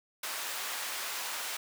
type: high-pass noise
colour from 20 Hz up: pink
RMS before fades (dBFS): -37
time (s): 0.23-1.57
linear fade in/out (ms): 5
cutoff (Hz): 970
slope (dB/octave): 12
effects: none